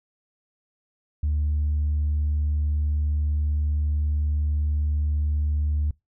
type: tone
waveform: sine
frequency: 74.6 Hz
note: D2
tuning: 28 cents sharp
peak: -19 dBFS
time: 1.23-5.91 s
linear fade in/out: 5 ms
effects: noise-tail reverb RT60 0.2 s tail -25 dB re dry + tanh soft clip ceiling -18 dBFS